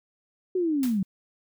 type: linear sweep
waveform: sine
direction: down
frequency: 378 to 181.3 Hz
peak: -22 dBFS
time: 0.55-1.03 s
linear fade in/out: 5 ms
type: noise with exponential decay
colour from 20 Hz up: white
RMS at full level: -34 dBFS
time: 0.83-1.05 s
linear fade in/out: 2 ms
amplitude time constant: 46 ms
effects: none